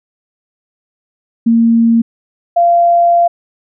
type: tone pair in turn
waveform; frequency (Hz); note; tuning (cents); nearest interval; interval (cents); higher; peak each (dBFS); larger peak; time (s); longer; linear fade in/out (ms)
sine; 230.1 / 689.5; A#3 / F5; -22 / -22; octave + perfect fifth; 1900; second; -6; neither; 1.46-2.02 / 2.56-3.28; second; 10
effects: none